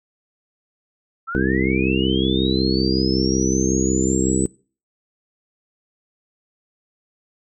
sine linear sweep, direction up, 1300 to 8070 Hz, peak -25 dBFS, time 1.27-4.47 s, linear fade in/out 20 ms
harmonic tone, 65.41 Hz, C2, in tune, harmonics 1 / 2 / 3 / 4 / 5 / 6 / 7, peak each -26 / -27 / -23 / -24 / -22 / -25 / -28 dBFS, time 1.35-4.46 s, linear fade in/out 0 ms
effects noise-tail reverb RT60 0.4 s tail -24 dB re dry

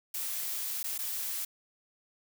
blue noise with dropouts, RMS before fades -35 dBFS, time 0.14-1.45 s, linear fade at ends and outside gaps 5 ms, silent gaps 0.83-0.84 / 0.98-0.988 s, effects none

